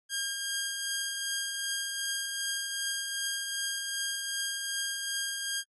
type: tone with tremolo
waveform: 10% pulse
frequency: 1613 Hz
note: G6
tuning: 49 cents sharp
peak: -21 dBFS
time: 0.09-5.64 s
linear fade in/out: 50 ms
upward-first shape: triangle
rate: 2.6 Hz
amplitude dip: 40%
effects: AAC 32 kbps